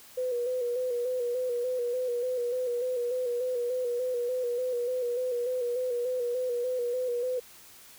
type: tone with vibrato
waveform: sine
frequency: 493.9 Hz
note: B4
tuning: in tune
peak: -27 dBFS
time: 0.17-7.4 s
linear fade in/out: 10 ms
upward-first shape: square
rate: 3.4 Hz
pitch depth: 43 cents each way
effects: white hiss -52 dBFS RMS until 7.98 s